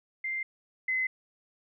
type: tone pair in turn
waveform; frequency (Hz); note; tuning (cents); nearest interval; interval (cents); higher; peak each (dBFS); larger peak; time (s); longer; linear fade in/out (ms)
sine; 2093 / 2042; C7 / C7; 0 / -43; unison; 43; first; -30 / -26; second; 0.24-0.43 / 0.88-1.07; neither; 5
effects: none